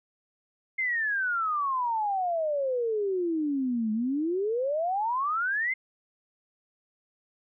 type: exponential two-way sweep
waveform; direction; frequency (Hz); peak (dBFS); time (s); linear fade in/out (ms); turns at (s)
sine; down then up; 2122 to 211.8 to 2122; -25; 0.78-5.74; 10; 3.92
effects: none